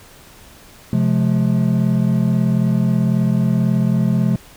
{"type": "chord", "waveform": "triangle", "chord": "F minor", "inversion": "second", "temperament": "equal with one note detuned", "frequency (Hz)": [130.81, 174.61, 213], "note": ["C3", "F3", "Ab3"], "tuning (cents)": [0, 0, 44], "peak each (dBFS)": -16, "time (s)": [0.93, 4.36], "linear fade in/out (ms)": 2, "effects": ["pink hiss -44 dBFS RMS until 4.56 s"]}